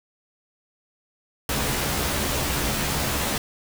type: noise with comb filter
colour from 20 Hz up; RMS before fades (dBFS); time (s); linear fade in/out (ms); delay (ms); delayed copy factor
pink; -25; 1.49-3.38; 2; 14; +0.65
effects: none